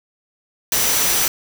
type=tone in noise; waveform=sine; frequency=5920 Hz; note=F#8; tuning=in tune; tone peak=-24 dBFS; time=0.72-1.28 s; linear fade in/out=2 ms; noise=white; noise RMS=-18 dBFS; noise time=0.72-1.28 s; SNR=-9 dB; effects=none